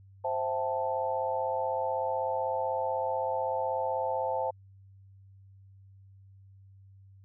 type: chord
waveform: sine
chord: A minor seventh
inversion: first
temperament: equal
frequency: 523.3 / 659.3 / 784 / 880 Hz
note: C5 / E5 / G5 / A5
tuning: 0 / 0 / 0 / 0 cents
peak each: -32 / -35 / -37 / -32 dBFS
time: 0.24-4.51 s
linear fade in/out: 10 ms
effects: added 97 Hz sine -52 dBFS peak until 7.24 s